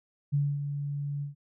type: tone with ADSR envelope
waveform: sine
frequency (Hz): 143.3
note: D3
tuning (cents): -42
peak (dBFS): -22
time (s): 0.32-1.35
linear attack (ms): 23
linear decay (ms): 240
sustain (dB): -8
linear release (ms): 130
effects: none